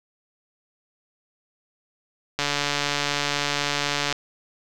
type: click train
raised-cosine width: 0.2 ms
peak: -6 dBFS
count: 251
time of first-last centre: 2.39-4.126 s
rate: 144 Hz
effects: none